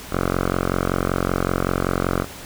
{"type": "tone with low-pass filter", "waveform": "5% pulse", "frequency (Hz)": 45.26, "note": "F#1", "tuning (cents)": -37, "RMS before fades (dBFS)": -22, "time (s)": [0.1, 2.26], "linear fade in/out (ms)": 50, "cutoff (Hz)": 1300, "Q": 2.1, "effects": ["pink hiss -37 dBFS RMS until 2.45 s"]}